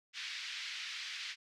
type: band-pass noise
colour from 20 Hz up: pink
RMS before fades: -43 dBFS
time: 0.13-1.36 s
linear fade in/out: 50 ms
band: 1900 to 5000 Hz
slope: 24 dB/octave
effects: none